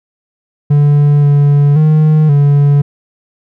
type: tone with pitch steps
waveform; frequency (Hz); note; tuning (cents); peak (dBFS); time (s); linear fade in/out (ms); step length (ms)
triangle; 145.5 / 143.9 / 154.5 / 143.4; D3 / D3 / D#3 / D3; -16 / -35 / -12 / -41; -3; 0.7-2.82; 10; 530
effects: none